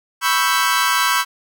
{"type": "chord", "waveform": "sawtooth", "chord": "C# half-diminished seventh", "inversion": "third", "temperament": "equal", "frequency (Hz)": [987.8, 1108.7, 1318.5, 1568], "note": ["B5", "C#6", "E6", "G6"], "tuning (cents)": [0, 0, 0, 0], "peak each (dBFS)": -17, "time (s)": [0.21, 1.25], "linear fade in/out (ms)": 50, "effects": []}